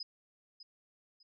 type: tone with echo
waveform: sine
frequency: 5030 Hz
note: D#8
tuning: 18 cents sharp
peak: -38 dBFS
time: 0-0.03 s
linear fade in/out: 5 ms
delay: 600 ms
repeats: 2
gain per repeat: -11 dB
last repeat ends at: 1.23 s
effects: none